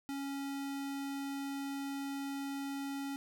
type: tone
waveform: square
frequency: 277.2 Hz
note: C#4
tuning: in tune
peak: -38 dBFS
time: 0.09-3.16 s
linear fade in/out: 0 ms
effects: none